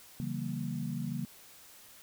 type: chord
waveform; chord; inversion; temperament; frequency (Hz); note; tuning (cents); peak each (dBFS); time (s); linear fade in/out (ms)
sine; C# diminished seventh; none; equal with one note detuned; 138.59 / 164.81 / 191.85 / 233.1; C#3 / E3 / G3 / Bb3; 0 / 0 / -37 / 0; -38 / -39 / -40 / -38; 0.2-1.25; 0
effects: white hiss -55 dBFS RMS until 2.02 s

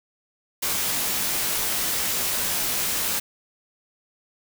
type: noise with comb filter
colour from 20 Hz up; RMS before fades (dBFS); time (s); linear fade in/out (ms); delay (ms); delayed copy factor
white; -25; 0.62-3.2; 10; 18; -0.5
effects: none

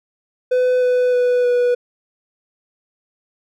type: tone with pitch steps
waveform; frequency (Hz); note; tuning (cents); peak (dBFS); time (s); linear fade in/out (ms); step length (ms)
triangle; 503 / 498.4 / 493.8 / 489.2; B4 / B4 / B4 / B4; +32 / +16 / 0 / -16; -11; 0.51-1.75; 10; 310
effects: none

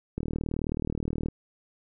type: click train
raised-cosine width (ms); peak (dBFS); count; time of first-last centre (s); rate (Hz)
3; -17; 44; 0.18-1.285; 38.9
effects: none

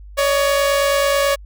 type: tone pair together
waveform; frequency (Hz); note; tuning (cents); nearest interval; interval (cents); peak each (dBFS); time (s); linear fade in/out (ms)
sawtooth; 561 / 610.2; C#5 / D#5; +21 / -34; minor second; 145; -11 / -20; 0.17-1.36; 20
effects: added 50 Hz sine -35 dBFS peak until 1.45 s

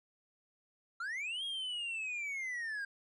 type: linear two-way sweep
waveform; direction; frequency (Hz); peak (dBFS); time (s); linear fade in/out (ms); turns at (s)
triangle; up then down; 1322 to 3290 to 1586; -35; 1-2.85; 5; 1.44
effects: resampled to 24000 Hz

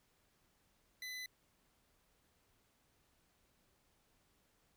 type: tone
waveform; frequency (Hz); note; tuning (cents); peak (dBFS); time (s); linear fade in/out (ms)
25% pulse; 2008; B6; +28; -40; 1.02-1.26; 2
effects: pink hiss -75 dBFS RMS until 4.76 s

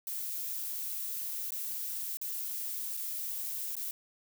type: noise with dropouts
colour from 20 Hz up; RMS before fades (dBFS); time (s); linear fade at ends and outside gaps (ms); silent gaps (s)
violet; -37; 0.07-3.91; 1; 1.506-1.52 / 2.171-2.214 / 2.968-2.972 / 3.754-3.766
effects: none

